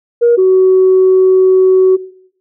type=tone pair in turn; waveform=sine; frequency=473.6 / 374.9 Hz; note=A#4 / F#4; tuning=+27 / +23 cents; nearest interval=major third; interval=404 cents; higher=first; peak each=-4 dBFS; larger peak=neither; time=0.21-0.37 / 0.37-1.97 s; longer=second; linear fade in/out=20 ms; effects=noise-tail reverb RT60 0.7 s tail -19 dB re dry + tanh soft clip ceiling -1 dBFS